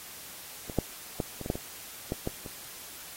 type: clicks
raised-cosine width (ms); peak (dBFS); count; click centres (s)
2; -24 / -11 / -15 / -25 / -22 / -13 / -22 / -16 / -16 / -27; 10; 0.698 / 0.787 / 1.202 / 1.413 / 1.461 / 1.501 / 1.555 / 2.121 / 2.274 / 2.462
effects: white hiss -45 dBFS RMS until 3.16 s + AAC 48 kbps